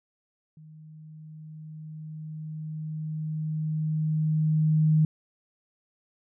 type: tone with level ramp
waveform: sine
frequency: 155.56 Hz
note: D#3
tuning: in tune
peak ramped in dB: -46 to -17 dBFS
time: 0.57-5.05 s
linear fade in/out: 2 ms
effects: none